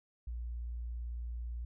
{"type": "tone", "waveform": "sine", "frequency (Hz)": 59, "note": "A#1", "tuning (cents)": 22, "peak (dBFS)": -37, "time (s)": [0.27, 1.65], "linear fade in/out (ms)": 5, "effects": []}